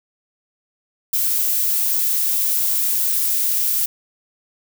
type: noise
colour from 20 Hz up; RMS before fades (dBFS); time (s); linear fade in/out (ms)
violet; -19; 1.13-3.86; 5
effects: none